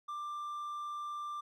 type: tone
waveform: triangle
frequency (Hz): 1184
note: D6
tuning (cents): +14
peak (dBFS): -36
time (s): 0.08-1.41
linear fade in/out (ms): 10
effects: none